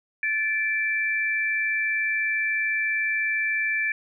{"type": "tone pair together", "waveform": "sine", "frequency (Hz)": [1743, 2341], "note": ["A6", "D7"], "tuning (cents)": [-17, -6], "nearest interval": "perfect fourth", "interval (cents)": 511, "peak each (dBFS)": -25, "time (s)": [0.23, 3.92], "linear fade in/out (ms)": 2, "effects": []}